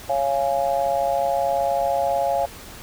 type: chord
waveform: sine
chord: Db major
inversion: none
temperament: just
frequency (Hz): 554.4 / 693 / 831.5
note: Db5 / F5 / Ab5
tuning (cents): 0 / -14 / +2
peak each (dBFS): -23 / -22 / -25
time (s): 0.09-2.46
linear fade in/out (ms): 10
effects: pink hiss -40 dBFS RMS until 2.82 s